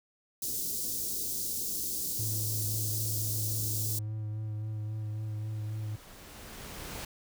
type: band-stop noise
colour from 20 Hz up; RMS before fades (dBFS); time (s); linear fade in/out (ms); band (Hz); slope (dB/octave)
white; -34; 0.42-3.99; 5; 430 to 4900; 24
type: tone with vibrato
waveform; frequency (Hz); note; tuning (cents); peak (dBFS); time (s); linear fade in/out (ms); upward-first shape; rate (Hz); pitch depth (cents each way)
triangle; 107.6; A2; -38; -31; 2.19-5.96; 5; sine; 3.7; 21
type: noise with exponential growth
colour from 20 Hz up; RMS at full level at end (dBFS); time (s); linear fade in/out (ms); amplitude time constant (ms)
pink; -39; 3.96-7.05; 5; 670
effects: none